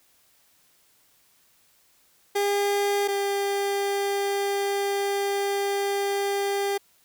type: tone pair in turn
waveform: 30% pulse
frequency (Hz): 404.3 / 399.7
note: G#4 / G4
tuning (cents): -46 / +34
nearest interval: unison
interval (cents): 20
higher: first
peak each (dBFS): -19 / -21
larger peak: first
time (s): 2.35-3.08 / 3.08-6.78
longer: second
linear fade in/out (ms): 10
effects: white hiss -62 dBFS RMS until 7.04 s